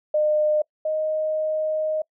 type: tone pair in turn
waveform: sine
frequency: 607 / 621.9 Hz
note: D#5 / D#5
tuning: -43 / -1 cents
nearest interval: unison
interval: 42 cents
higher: second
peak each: -17 / -21 dBFS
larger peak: first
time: 0.14-0.62 / 0.85-2.02 s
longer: second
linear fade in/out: 5 ms
effects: noise-tail reverb RT60 0.1 s tail -26 dB re dry